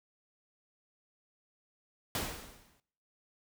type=noise with exponential decay; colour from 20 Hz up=pink; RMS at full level=-32 dBFS; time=2.15-2.8 s; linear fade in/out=1 ms; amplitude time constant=140 ms; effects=noise-tail reverb RT60 0.7 s tail -21 dB re dry